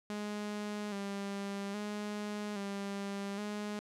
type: tone with vibrato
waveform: sawtooth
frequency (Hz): 203.7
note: G#3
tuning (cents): -33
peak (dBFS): -33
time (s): 0.1-3.79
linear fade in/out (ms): 0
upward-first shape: square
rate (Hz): 0.61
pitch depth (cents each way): 39
effects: low-pass 9000 Hz 12 dB/octave